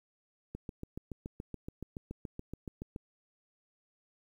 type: click train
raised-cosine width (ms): 3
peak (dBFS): -27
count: 18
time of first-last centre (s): 0.55-2.961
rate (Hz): 7.05
effects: 10-bit